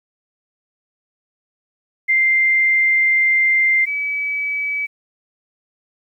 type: tone pair in turn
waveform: sine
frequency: 2093 / 2288 Hz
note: C7 / D7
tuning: 0 / -46 cents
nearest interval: major second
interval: 154 cents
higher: second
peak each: -12 / -19 dBFS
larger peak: first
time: 2.08-3.86 / 3.86-4.87 s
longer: first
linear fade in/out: 20 ms
effects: 9-bit